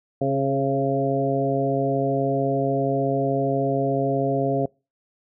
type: harmonic tone with a mistuned harmonic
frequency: 136.4 Hz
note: C#3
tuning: 28 cents flat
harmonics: 1 / 2 / 3 / 4 / 5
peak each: -26 / -26 / -26 / -26 / -26 dBFS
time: 0.21-4.66 s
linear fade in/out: 5 ms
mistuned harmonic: 3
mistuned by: +19 cents
effects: noise-tail reverb RT60 0.3 s tail -26 dB re dry